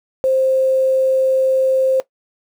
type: tone with quantisation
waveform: sine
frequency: 526 Hz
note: C5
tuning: 9 cents sharp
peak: -12 dBFS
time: 0.24-2 s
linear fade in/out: 0 ms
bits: 7
effects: noise-tail reverb RT60 0.1 s tail -17 dB re dry